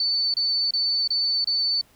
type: tone bursts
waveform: sine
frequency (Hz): 4508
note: C#8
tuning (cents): +28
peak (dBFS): -20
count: 5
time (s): 0-1.812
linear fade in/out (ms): 2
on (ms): 340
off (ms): 28
effects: pink hiss -58 dBFS RMS until 1.95 s